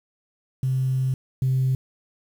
sine tone pair in turn, 130.81 / 130.81 Hz, C3 / C3, 0 / 0 cents, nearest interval unison, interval 0 cents, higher neither, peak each -19 / -17 dBFS, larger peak second, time 0.63-1.14 / 1.42-1.75 s, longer first, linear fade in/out 2 ms, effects tanh soft clip ceiling -15 dBFS + 8-bit

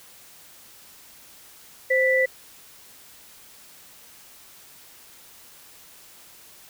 sine tone pair together, 521 / 1974 Hz, C5 / B6, -7 / -1 cents, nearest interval octave + major seventh, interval 2306 cents, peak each -20 dBFS, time 1.9-2.26 s, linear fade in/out 10 ms, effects white hiss -49 dBFS RMS until 6.69 s

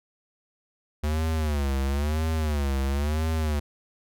square tone with vibrato, 73.6 Hz, D2, 4 cents sharp, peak -24 dBFS, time 1.03-3.6 s, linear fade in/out 10 ms, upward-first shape sine, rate 0.99 Hz, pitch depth 150 cents each way, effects none

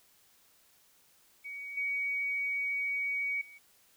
sine tone with level steps, 2253 Hz, C#7, 28 cents sharp, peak -39 / -30 / -50 dBFS, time 1.44-3.59 s, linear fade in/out 20 ms, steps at 1.77 / 3.41 s, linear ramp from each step 5 ms, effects white hiss -65 dBFS RMS until 3.96 s

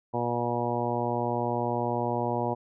harmonic tone, 120 Hz, B2, 49 cents flat, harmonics 1 / 2 / 3 / 4 / 5 / 6 / 7 / 8, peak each -34 / -34 / -34 / -34 / -34 / -34 / -34 / -34 dBFS, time 0.13-2.55 s, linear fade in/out 20 ms, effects none

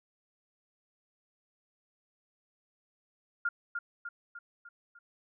sine tone with echo, 1409 Hz, F6, 15 cents sharp, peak -27 dBFS, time 3.45-3.49 s, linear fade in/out 5 ms, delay 300 ms, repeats 5, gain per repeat -5 dB, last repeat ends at 4.99 s, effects none

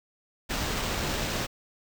pink noise with sample-and-hold, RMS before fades -30 dBFS, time 0.49-1.47 s, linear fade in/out 20 ms, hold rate 11025 Hz, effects none

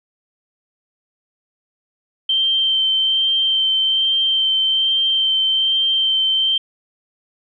sine tone with vibrato, 3126 Hz, G7, 6 cents flat, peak -14 dBFS, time 2.29-6.58 s, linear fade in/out 5 ms, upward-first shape sine, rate 1.2 Hz, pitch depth 12 cents each way, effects none

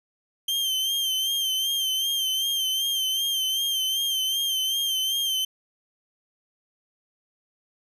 40% pulse tone with vibrato, 3136 Hz, G7, in tune, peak -22 dBFS, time 0.48-5.45 s, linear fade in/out 5 ms, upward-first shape sine, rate 2.6 Hz, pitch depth 48 cents each way, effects none

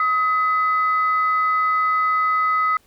sine tone pair together, 1266.9 / 2011 Hz, D#6 / B6, +31 / +31 cents, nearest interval minor sixth, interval 800 cents, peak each -16 / -25 dBFS, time 0-2.77 s, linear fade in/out 2 ms, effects tanh soft clip ceiling -9 dBFS + pink hiss -58 dBFS RMS until 2.86 s

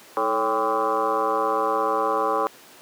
sine tone with frequency modulation, 788 Hz, G5, 9 cents sharp, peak -19 dBFS, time 0.17-2.47 s, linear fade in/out 0 ms, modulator 117 Hz, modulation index 3.8, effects pink hiss -47 dBFS RMS until 2.81 s + high-pass 300 Hz 12 dB/octave

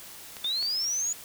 clicks, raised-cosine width 0.2 ms, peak -23 dBFS, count 3, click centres 0.368 / 0.446 / 0.627 s
sine linear sweep, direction up, 3520 to 6900 Hz, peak -26 dBFS, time 0.44-1.13 s, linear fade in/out 5 ms
effects white hiss -45 dBFS RMS until 1.24 s

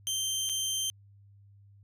20% pulse tone with dropouts, 3136 Hz, G7, in tune, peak -24 dBFS, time 0.07-0.9 s, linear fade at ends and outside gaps 0 ms, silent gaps 0.491-0.496 s, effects added 100 Hz sine -54 dBFS peak until 1.83 s

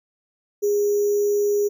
sine tone with sample-and-hold, 410.6 Hz, G#4, 20 cents flat, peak -17 dBFS, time 0.62-1.69 s, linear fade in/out 20 ms, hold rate 6300 Hz, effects none

